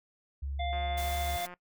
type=tone with pitch glide; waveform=sine; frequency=69.3 to 71.04 Hz; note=C#2 to C#2; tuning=0 to +43 cents; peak=-33 dBFS; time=0.42-1.37 s; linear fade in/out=10 ms; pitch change=+43 cents; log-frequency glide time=1.01-1.12 s
type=harmonic tone; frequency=698.5 Hz; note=F5; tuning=in tune; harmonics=1 / 3 / 5; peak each=-33 / -42 / -42 dBFS; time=0.59-1.46 s; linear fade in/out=10 ms
type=click train; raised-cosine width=0.5 ms; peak=-31 dBFS; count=145; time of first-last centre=0.73-1.539 s; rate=178 Hz
type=noise; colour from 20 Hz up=white; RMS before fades=-42 dBFS; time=0.97-1.47 s; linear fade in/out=10 ms
effects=noise-tail reverb RT60 0.1 s tail -21 dB re dry